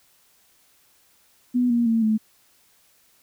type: tone with pitch steps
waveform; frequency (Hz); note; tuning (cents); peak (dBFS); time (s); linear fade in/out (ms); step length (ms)
sine; 246.9 / 236.7 / 226.9 / 217.6; B3 / A#3 / A#3 / A3; 0 / +27 / -47 / -19; -17; 1.54-2.18; 20; 160
effects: white hiss -60 dBFS RMS until 3.22 s